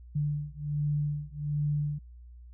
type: beating tone pair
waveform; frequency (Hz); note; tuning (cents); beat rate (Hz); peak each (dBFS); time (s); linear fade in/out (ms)
sine; 146.83 / 148.13; D3 / D3; 0 / +15; 1.3; -31 / -31; 0.15-1.99; 10
effects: added 60 Hz sine -46 dBFS peak until 2.53 s